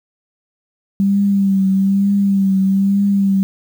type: tone with vibrato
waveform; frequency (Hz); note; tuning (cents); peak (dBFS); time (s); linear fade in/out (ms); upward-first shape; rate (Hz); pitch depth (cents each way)
sine; 196; G3; 0; -11; 1-3.43; 0; triangle; 1.1; 45
effects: 7-bit